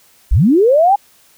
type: linear sweep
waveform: sine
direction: up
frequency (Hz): 31.74 to 830.6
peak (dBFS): -7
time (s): 0.31-0.96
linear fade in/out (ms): 10
effects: white hiss -50 dBFS RMS until 1.37 s